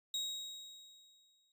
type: tone with exponential decay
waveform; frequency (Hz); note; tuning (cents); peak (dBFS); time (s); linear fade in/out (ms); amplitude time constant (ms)
35% pulse; 3792; A#7; +29; -32; 0.14-1.52; 2; 300
effects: resampled to 32000 Hz